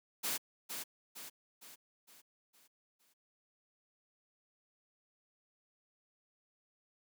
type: noise with echo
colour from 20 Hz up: white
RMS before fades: -36 dBFS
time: 0.23-0.38 s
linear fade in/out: 20 ms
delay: 460 ms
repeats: 6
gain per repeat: -6 dB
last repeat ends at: 3.14 s
effects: high-pass 150 Hz 12 dB/octave